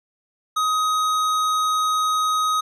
sine tone with hard clipping, 1258 Hz, D#6, 19 cents sharp, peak -20 dBFS, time 0.56-2.61 s, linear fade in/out 10 ms, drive 13 dB, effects none

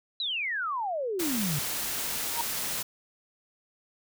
sine exponential sweep, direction down, 4058 to 135.9 Hz, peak -28 dBFS, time 0.2-1.59 s, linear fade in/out 2 ms
white noise, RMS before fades -32 dBFS, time 1.19-2.83 s, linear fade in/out 10 ms
sine tone with exponential growth, 932.3 Hz, A#5, in tune, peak -24 dBFS, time 2.28-2.41 s, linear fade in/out 0 ms, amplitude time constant 28 ms
effects none

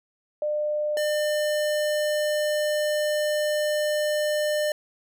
sine / square tone pair in turn, 600 / 600 Hz, D5 / D5, +37 / +37 cents, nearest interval unison, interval 0 cents, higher neither, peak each -23 / -23 dBFS, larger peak neither, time 0.42-0.97 / 0.97-4.72 s, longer second, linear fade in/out 2 ms, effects none

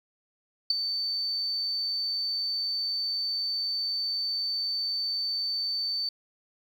sine tone with ADSR envelope, 4548 Hz, C#8, 44 cents sharp, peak -18 dBFS, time 0.7-6.09 s, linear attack 4 ms, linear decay 16 ms, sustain -9 dB, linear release 3 ms, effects 9-bit

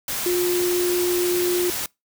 sine tone in noise, 355.5 Hz, F4, 31 cents sharp, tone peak -19 dBFS, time 0.26-1.7 s, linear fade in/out 2 ms, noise white, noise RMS -27 dBFS, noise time 0.08-1.86 s, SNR +5 dB, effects noise-tail reverb RT60 0.2 s tail -24 dB re dry

